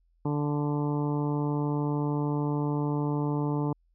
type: harmonic tone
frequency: 146.7 Hz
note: D3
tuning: 2 cents flat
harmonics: 1 / 2 / 3 / 4 / 5 / 6 / 7 / 8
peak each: -28 / -30 / -35 / -43 / -44 / -38 / -42 / -49 dBFS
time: 0.25-3.73 s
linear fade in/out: 5 ms
effects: added 42 Hz sine -64 dBFS peak until 3.94 s